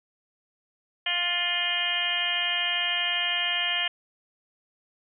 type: harmonic tone with a mistuned harmonic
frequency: 350.7 Hz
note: F4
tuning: 7 cents sharp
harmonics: 2 / 3 / 4 / 5 / 6 / 7 / 8 / 9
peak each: -36 / -41 / -40 / -32 / -33 / -33 / -29 / -29 dBFS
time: 1.06-3.88 s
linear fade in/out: 5 ms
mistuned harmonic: 8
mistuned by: +38 cents
effects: none